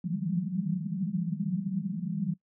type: band-pass noise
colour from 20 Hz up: white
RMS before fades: -31 dBFS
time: 0.04-2.34 s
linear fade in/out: 5 ms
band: 160 to 200 Hz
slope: 96 dB/octave
effects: noise-tail reverb RT60 0.1 s tail -19 dB re dry